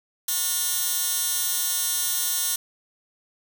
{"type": "tone with high-pass filter", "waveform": "15% pulse", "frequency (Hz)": 360.3, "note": "F#4", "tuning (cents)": -46, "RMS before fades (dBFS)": -25, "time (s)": [0.28, 2.56], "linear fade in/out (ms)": 5, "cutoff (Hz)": 6600, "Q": 0.51, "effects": []}